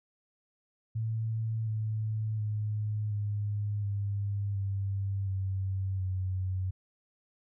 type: tone with pitch steps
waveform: sine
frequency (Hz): 111.6 / 108.8 / 106.07 / 103.41 / 100.81 / 98.28 / 95.82 / 93.41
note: A2 / A2 / G#2 / G#2 / G2 / G2 / G2 / F#2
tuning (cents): +25 / -19 / +37 / -7 / +49 / +5 / -39 / +17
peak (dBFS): -29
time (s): 0.95-6.71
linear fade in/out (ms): 10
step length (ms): 720
effects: none